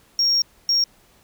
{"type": "tone bursts at uneven times", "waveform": "sine", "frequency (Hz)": 5570, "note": "F8", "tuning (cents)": -5, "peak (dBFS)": -14, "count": 2, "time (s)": [[0.19, 0.42], [0.69, 0.84]], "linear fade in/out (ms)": 2, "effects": ["tanh soft clip ceiling -13 dBFS", "pink hiss -56 dBFS RMS until 1.23 s"]}